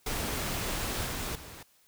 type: noise with level steps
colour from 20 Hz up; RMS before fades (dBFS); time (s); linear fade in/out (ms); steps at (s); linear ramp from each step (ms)
pink; -33 / -35 / -46; 0.06-1.63; 5; 1.06 / 1.35; 5
effects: white hiss -65 dBFS RMS until 1.87 s